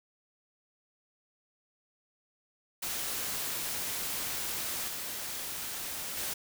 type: noise with level steps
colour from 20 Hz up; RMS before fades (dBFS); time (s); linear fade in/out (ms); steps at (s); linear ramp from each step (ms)
white; -35 / -38 / -35; 2.82-6.34; 10; 4.88 / 6.17; 2
effects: none

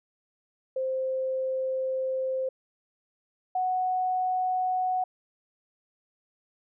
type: tone pair in turn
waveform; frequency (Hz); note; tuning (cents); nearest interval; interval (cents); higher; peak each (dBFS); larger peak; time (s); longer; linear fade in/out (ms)
sine; 523 / 739.6; C5 / F#5; -1 / -1; tritone; 600; second; -26 / -24; second; 0.76-2.49 / 3.55-5.04; first; 5
effects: none

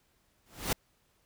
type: noise with exponential growth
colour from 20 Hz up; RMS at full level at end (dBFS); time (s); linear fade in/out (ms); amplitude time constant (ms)
pink; -26; 0.46-0.73; 5; 57
effects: pink hiss -71 dBFS RMS until 1.25 s

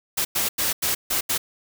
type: noise bursts at uneven times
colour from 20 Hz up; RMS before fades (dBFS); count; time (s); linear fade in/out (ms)
white; -23; 6; 0.17-0.25 / 0.35-0.49 / 0.58-0.73 / 0.82-0.95 / 1.1-1.21 / 1.29-1.38; 10
effects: none

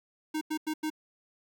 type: tone bursts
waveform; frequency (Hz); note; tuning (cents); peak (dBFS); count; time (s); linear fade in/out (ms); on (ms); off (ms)
square; 310; D#4; -6; -30; 4; 0.34-0.902; 10; 73; 90
effects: 11-bit

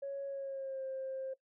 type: tone with pitch glide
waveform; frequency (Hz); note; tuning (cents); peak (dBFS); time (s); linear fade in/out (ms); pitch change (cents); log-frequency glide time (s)
sine; 554.4 to 530; C#5 to C5; 0 to +22; -36; 0.02-1.34; 10; -78; 0.26-0.84
effects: noise-tail reverb RT60 0.1 s tail -19 dB re dry + tanh soft clip ceiling -33 dBFS

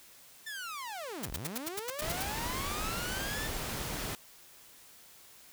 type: linear two-way sweep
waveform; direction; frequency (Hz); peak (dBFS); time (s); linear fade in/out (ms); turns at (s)
sawtooth; down then up; 1800 to 30.48 to 1800; -35; 0.46-3.48; 10; 1.31
type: noise bursts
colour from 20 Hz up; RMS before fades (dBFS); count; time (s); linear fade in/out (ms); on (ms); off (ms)
white; -36; 10; 1.23-2.228; 5; 26; 82
type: noise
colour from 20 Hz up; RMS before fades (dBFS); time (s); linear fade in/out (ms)
pink; -37; 2.02-4.15; 0
effects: white hiss -56 dBFS RMS until 5.52 s

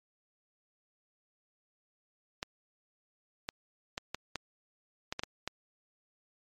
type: clicks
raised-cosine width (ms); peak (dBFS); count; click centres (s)
0.2; -17; 9; 2.429 / 3.489 / 3.979 / 4.146 / 4.357 / 5.125 / 5.194 / 5.235 / 5.476
effects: MP3 64 kbps

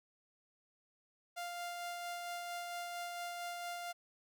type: tone with tremolo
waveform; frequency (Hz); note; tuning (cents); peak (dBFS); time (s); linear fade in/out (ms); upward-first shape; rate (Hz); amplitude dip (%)
sawtooth; 698.5; F5; 0; -36; 1.36-3.93; 20; sine; 4.4; 25
effects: none

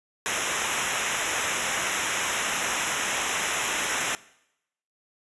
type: noise with comb filter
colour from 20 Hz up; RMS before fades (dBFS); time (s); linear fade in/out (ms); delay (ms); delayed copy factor
pink; -27; 0.26-4.15; 0; 0.22; -1
effects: noise-tail reverb RT60 0.8 s tail -20 dB re dry + resampled to 24000 Hz

